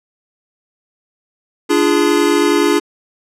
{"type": "chord", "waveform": "square", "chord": "D diminished", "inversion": "none", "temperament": "equal with one note detuned", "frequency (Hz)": [293.7, 343, 415.3], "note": ["D4", "F4", "Ab4"], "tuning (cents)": [0, -31, 0], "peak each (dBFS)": -16, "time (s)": [1.69, 2.8], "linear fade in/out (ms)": 20, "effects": ["low-pass 11000 Hz 12 dB/octave"]}